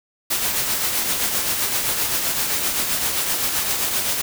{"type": "noise with tremolo", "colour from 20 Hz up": "white", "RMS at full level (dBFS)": -20, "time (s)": [0.3, 4.22], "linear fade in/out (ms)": 10, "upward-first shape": "triangle", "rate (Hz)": 7.7, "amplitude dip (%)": 45, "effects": []}